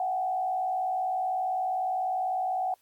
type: tone with frequency modulation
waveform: sine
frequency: 746 Hz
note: F#5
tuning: 14 cents sharp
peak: -26 dBFS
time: 0-2.74 s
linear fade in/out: 2 ms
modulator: 59.9 Hz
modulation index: 0.66
effects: white hiss -68 dBFS RMS until 2.81 s + AAC 64 kbps

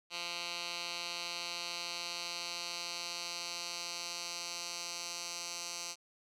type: tone with band-pass filter sweep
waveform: 10% pulse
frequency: 173 Hz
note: F3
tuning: 16 cents flat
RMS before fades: -41 dBFS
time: 0.1-5.96 s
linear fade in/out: 50 ms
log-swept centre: 3700 to 5700 Hz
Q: 1.9
effects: none

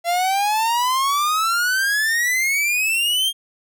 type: exponential sweep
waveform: 45% pulse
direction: up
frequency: 677 to 3234 Hz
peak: -17 dBFS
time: 0.04-3.33 s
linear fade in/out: 50 ms
effects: none

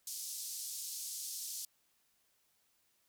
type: band-pass noise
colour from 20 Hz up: pink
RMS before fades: -43 dBFS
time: 0.07-1.65 s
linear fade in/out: 2 ms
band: 4900 to 14000 Hz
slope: 24 dB/octave
effects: white hiss -75 dBFS RMS until 3.08 s

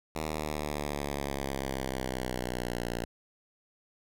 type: exponential sweep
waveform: 5% pulse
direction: down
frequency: 78.4 to 58.27 Hz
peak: -21 dBFS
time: 0.15-3.05 s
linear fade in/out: 5 ms
effects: none

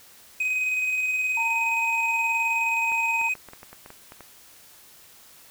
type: tone with tremolo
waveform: triangle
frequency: 2514 Hz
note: D#7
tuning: 17 cents sharp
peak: -20 dBFS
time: 0.4-3.34 s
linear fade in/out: 5 ms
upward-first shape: square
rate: 19 Hz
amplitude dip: 25%
type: tone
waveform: sine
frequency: 913 Hz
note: A#5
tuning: 36 cents flat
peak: -27 dBFS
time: 1.37-3.29 s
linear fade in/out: 5 ms
type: clicks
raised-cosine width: 0.5 ms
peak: -27 dBFS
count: 11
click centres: 2.919 / 3.214 / 3.353 / 3.487 / 3.534 / 3.631 / 3.73 / 3.861 / 3.904 / 4.121 / 4.207 s
effects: white hiss -51 dBFS RMS until 5.5 s

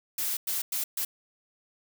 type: noise bursts at uneven times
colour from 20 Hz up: blue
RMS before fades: -30 dBFS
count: 4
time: 0.18-0.37 / 0.47-0.62 / 0.72-0.84 / 0.97-1.05 s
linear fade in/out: 5 ms
effects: none

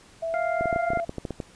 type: tone with pitch glide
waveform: sine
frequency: 659.3 to 674.3 Hz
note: E5 to E5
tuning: 0 to +39 cents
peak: -26 dBFS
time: 0.22-1.05 s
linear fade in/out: 10 ms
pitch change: +39 cents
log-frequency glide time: 0.64-0.85 s
type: harmonic tone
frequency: 698.5 Hz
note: F5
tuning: in tune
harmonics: 1 / 2 / 3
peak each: -27 / -33 / -37 dBFS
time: 0.34-1 s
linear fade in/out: 0 ms
type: clicks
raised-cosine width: 2 ms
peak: -17 dBFS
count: 12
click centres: 0.61 / 0.657 / 0.728 / 0.761 / 0.904 / 0.934 / 0.973 / 1.094 / 1.183 / 1.252 / 1.307 / 1.402 s
effects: pink hiss -53 dBFS RMS until 1.55 s + resampled to 22050 Hz

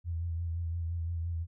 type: tone with vibrato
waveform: sine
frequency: 84.1 Hz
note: E2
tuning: 35 cents sharp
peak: -31 dBFS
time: 0.04-1.47 s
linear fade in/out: 50 ms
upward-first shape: sine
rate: 5.8 Hz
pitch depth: 40 cents each way
effects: none

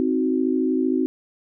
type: chord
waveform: sine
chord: C diminished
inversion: none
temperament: equal with one note detuned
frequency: 261.6 / 314.7 / 370 Hz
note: C4 / Eb4 / Gb4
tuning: 0 / +20 / 0 cents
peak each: -21 / -24 / -24 dBFS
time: 0-1.06 s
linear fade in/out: 0 ms
effects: none

